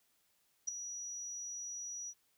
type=tone with ADSR envelope; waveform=sine; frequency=5830 Hz; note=F#8; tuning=26 cents flat; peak=-30 dBFS; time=0.67-2.14 s; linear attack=15 ms; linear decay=6 ms; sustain=-11 dB; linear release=52 ms; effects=white hiss -75 dBFS RMS until 2.37 s